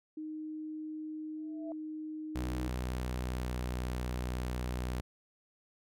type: tone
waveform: sine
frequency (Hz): 310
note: D#4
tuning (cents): -6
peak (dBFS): -38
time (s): 0.17-2.68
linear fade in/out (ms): 5
type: tone with exponential growth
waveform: sine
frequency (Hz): 659.3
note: E5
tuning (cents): 0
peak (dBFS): -38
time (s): 1.36-1.72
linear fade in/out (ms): 1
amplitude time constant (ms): 78
type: tone with pitch glide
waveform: sawtooth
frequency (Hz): 62.4 to 61.9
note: B1 to B1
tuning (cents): +19 to +5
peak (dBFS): -30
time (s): 2.35-5.01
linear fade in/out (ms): 10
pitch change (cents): -14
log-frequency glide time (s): 3.26-3.54
effects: none